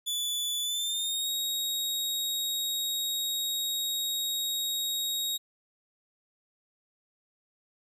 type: tone with pitch glide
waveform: sawtooth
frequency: 3466 to 3780 Hz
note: A7 to A#7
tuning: -27 to +23 cents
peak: -26 dBFS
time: 0.06-5.38 s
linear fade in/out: 20 ms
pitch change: +150 cents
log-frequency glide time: 0.62-1.3 s
effects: none